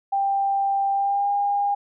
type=tone with pitch glide; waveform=sine; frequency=790 to 808.9 Hz; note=G5 to G#5; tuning=+13 to -46 cents; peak=-19 dBFS; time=0.12-1.75 s; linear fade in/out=10 ms; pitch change=+41 cents; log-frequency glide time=0.92-1.31 s; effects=none